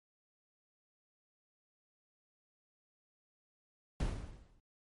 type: noise with exponential decay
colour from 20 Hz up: brown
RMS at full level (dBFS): -30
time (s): 4-4.6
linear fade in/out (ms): 2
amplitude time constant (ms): 130
effects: MP3 48 kbps